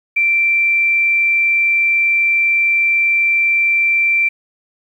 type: tone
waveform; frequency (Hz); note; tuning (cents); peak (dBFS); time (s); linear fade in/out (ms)
sine; 2349; D7; 0; -11; 0.16-4.29; 10
effects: 8-bit